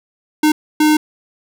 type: tone bursts at uneven times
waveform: square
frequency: 305.4 Hz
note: D#4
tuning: 32 cents flat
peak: -10 dBFS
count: 2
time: 0.43-0.52 / 0.8-0.97 s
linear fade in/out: 5 ms
effects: none